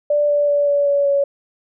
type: tone with pitch steps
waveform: sine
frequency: 587.3 / 582.2 / 577.2 / 572.2 / 567.3 / 562.4 Hz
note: D5 / D5 / D5 / D5 / C#5 / C#5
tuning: 0 / -15 / -30 / -45 / +40 / +25 cents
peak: -13 dBFS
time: 0.1-1.24 s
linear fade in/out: 5 ms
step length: 190 ms
effects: none